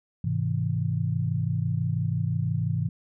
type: chord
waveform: sine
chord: Ab augmented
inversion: none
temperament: just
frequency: 103.83 / 129.78 / 162.23 Hz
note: Ab2 / C3 / E3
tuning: 0 / -14 / -27 cents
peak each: -28 dBFS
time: 0.24-2.89 s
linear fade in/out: 5 ms
effects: none